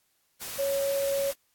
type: tone in noise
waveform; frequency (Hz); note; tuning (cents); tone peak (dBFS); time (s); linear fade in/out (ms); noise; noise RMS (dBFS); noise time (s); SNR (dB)
sine; 555; C#5; +2; -25; 0.58-1.32; 20; white; -37; 0.4-1.34; +9
effects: white hiss -71 dBFS RMS until 1.54 s + AAC 64 kbps